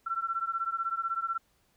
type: beating tone pair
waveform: sine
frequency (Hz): 1342 / 1358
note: E6 / F6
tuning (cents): +31 / -49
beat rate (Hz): 16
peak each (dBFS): -32 / -33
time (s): 0.06-1.38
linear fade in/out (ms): 10
effects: pink hiss -70 dBFS RMS until 1.76 s